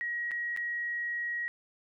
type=tone with dropouts; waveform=sine; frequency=1900 Hz; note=A#6; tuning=33 cents sharp; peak=-31 dBFS; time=0.01-1.48 s; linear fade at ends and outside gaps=0 ms; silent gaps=0.31-0.316 / 0.564-0.573 s; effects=none